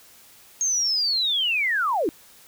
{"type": "linear sweep", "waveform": "sine", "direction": "down", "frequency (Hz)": [6520, 276.5], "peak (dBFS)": -20, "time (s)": [0.61, 2.09], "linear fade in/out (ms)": 0, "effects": ["white hiss -51 dBFS RMS until 2.47 s"]}